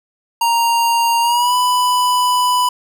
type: tone with pitch glide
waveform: square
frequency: 932.3 to 993.5 Hz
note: A#5 to B5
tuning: 0 to +10 cents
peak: -13 dBFS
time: 0.41-2.69 s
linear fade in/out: 5 ms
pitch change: +110 cents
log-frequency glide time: 1.21-1.55 s
effects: none